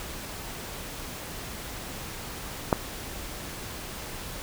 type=click; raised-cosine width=1 ms; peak=-5 dBFS; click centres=2.728 s; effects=pink hiss -38 dBFS RMS until 4.42 s